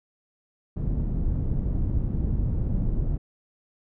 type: low-pass noise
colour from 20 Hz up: pink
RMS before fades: -25 dBFS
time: 0.76-3.18 s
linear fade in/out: 10 ms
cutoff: 180 Hz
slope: 12 dB/octave
effects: none